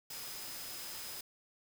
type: tone in noise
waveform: sine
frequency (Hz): 5050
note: D#8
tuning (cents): +25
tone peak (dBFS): -50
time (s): 0.1-1.21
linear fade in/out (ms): 5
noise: white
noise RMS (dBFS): -45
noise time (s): 0.1-1.21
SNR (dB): -8
effects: none